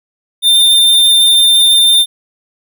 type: tone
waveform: square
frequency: 3603 Hz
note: A7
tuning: 40 cents sharp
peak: -6 dBFS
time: 0.42-2.06 s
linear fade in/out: 50 ms
effects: none